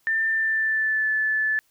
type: tone with pitch glide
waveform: sine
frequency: 1789 to 1740.1 Hz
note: A6 to A6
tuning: +28 to -20 cents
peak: -20 dBFS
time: 0.07-1.59 s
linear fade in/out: 0 ms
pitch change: -48 cents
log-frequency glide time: 0.29-1.09 s
effects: white hiss -65 dBFS RMS until 1.7 s